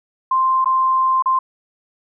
sine tone with dropouts, 1046.5 Hz, C6, in tune, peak -13 dBFS, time 0.31-1.39 s, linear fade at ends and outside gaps 5 ms, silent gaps 0.645-0.657 / 1.224-1.258 s, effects none

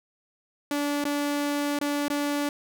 sawtooth tone with dropouts, 289.2 Hz, D4, 27 cents flat, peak -21 dBFS, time 0.71-2.49 s, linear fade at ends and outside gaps 2 ms, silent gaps 1.041-1.052 / 1.789-1.812 / 2.082-2.101 s, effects none

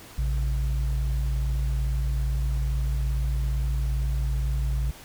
sine tone pair together, 57.37 / 135 Hz, A#1 / C#3, -27 / -45 cents, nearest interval octave + minor third, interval 1482 cents, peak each -23 / -31 dBFS, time 0.18-4.91 s, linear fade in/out 5 ms, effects pink hiss -46 dBFS RMS until 5.04 s

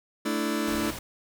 sawtooth chord, A suspended fourth, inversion none, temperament just, 220 / 293.3 / 330 Hz, A3 / D4 / E4, 0 / -2 / +2 cents, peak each -26 dBFS, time 0.25-0.91 s, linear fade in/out 10 ms
pink noise, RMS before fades -37 dBFS, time 0.67-0.99 s, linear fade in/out 5 ms
effects none

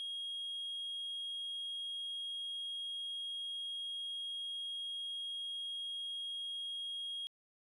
sine tone, 3271 Hz, G#7, 27 cents flat, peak -37 dBFS, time 0-7.27 s, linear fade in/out 0 ms, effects tanh soft clip ceiling -37 dBFS

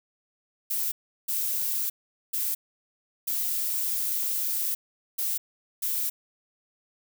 violet noise bursts at uneven times, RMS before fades -28 dBFS, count 6, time 0.7-0.92 / 1.28-1.9 / 2.33-2.55 / 3.27-4.75 / 5.18-5.38 / 5.82-6.1 s, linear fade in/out 10 ms, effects none

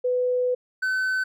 sine / triangle tone pair in turn, 498.6 / 1519.8 Hz, B4 / F#6, +16 / +46 cents, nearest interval octave + perfect fifth, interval 1930 cents, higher second, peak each -20 dBFS, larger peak neither, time 0.04-0.55 / 0.82-1.24 s, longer first, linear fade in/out 10 ms, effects none

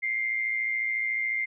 sine tone with amplitude modulation, 2102 Hz, C7, 7 cents sharp, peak -23 dBFS, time 0.02-1.46 s, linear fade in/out 20 ms, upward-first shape sine, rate 114 Hz, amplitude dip 55%, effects none

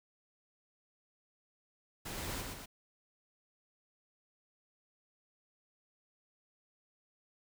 pink noise with echo, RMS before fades -42 dBFS, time 2.05-2.42 s, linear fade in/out 10 ms, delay 120 ms, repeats 2, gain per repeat -3 dB, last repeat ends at 2.66 s, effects none

